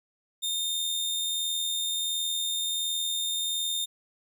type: tone with amplitude modulation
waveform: sawtooth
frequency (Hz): 3640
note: A#7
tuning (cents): -42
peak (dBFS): -23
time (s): 0.42-3.86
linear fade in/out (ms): 20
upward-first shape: sine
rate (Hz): 81.4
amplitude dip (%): 30
effects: none